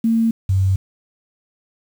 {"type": "tone pair in turn", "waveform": "sine", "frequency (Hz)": [227, 95.44], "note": ["A#3", "G2"], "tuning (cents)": [-46, -46], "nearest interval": "octave + minor third", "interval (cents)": 1500, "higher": "first", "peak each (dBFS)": -13, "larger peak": "neither", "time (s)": [[0.04, 0.31], [0.49, 0.76]], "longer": "neither", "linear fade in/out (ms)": 5, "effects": ["7-bit"]}